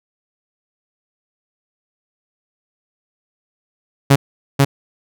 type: tone with echo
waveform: sawtooth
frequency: 138.59 Hz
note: C#3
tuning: in tune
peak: -3 dBFS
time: 4.1-4.16 s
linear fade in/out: 10 ms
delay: 490 ms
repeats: 1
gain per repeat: -2 dB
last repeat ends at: 4.65 s
effects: none